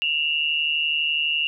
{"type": "tone pair together", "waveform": "sine", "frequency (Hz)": [2719, 2871], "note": ["F7", "F7"], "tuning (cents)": [-47, 47], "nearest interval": "minor second", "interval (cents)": 94, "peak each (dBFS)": -23, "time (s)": [0.02, 1.47], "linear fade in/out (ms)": 0, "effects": []}